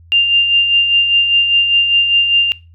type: tone with tremolo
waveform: sine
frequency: 2794 Hz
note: F7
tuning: in tune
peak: -7 dBFS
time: 0.12-2.52 s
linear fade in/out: 0 ms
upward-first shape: sine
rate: 5 Hz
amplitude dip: 50%
effects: noise-tail reverb RT60 0.3 s tail -21 dB re dry + added 84 Hz sine -40 dBFS peak until 2.74 s